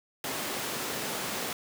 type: high-pass noise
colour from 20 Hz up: pink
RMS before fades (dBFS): -34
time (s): 0.24-1.53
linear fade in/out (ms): 2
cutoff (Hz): 230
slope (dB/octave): 12
effects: none